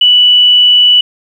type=tone; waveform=sine; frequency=2960 Hz; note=F#7; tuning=in tune; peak=-3 dBFS; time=0.01-1.01 s; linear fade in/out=5 ms; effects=7-bit